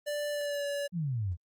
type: tone with pitch glide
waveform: square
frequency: 587.3 to 570.9 Hz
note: D5 to D5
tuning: 0 to -49 cents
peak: -32 dBFS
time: 0.06-0.88 s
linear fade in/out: 20 ms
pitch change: -49 cents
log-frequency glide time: 0.31-0.65 s
type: exponential sweep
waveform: sine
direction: down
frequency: 186 to 81.3 Hz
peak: -29 dBFS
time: 0.92-1.37 s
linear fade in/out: 50 ms
effects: Opus 32 kbps